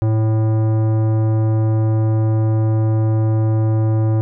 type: tone with tanh clipping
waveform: sine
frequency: 110 Hz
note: A2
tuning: in tune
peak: -15 dBFS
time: 0.02-4.21 s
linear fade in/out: 0 ms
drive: 15 dB
effects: none